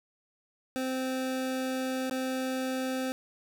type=tone with dropouts; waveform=25% pulse; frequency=259.9 Hz; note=C4; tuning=11 cents flat; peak=-26 dBFS; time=0.76-3.12 s; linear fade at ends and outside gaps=0 ms; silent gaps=2.097-2.111 s; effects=none